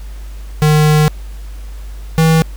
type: tone pair in turn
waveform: square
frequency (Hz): 152.3 / 161.12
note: D#3 / E3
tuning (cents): -37 / -39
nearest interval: minor second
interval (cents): 98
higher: second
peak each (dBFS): -8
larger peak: neither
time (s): 0.62-1.08 / 2.18-2.42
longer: first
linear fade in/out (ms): 0
effects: added 50 Hz sine -25 dBFS peak until 2.56 s + pink hiss -43 dBFS RMS until 2.56 s